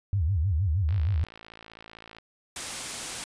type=tone with vibrato; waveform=sine; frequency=87.31 Hz; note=F2; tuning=in tune; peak=-22 dBFS; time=0.13-1.24 s; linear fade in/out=0 ms; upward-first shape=sine; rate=6.4 Hz; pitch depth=280 cents each way
type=click train; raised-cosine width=0.3 ms; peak=-29 dBFS; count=73; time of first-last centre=0.89-2.185 s; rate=55.6 Hz
type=noise; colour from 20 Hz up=white; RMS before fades=-34 dBFS; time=2.56-3.24 s; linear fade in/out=2 ms
effects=resampled to 22050 Hz